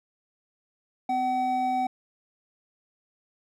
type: tone pair together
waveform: triangle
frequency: 255.3 / 758 Hz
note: C4 / F#5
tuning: -42 / +42 cents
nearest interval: octave + perfect fifth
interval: 1884 cents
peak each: -30 / -22 dBFS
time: 1.09-1.87 s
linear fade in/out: 5 ms
effects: none